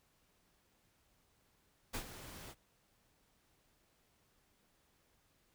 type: noise with ADSR envelope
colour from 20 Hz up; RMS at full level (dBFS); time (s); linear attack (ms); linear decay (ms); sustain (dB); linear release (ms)
pink; -39; 1.93-2.55; 19; 81; -12; 49
effects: pink hiss -74 dBFS RMS until 5.54 s